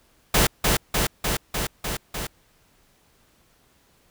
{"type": "noise with echo", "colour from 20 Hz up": "pink", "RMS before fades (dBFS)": -18, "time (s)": [0.34, 0.47], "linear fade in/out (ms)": 5, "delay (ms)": 300, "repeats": 6, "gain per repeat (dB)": -2, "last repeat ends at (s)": 2.27, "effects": ["pink hiss -61 dBFS RMS until 4.1 s"]}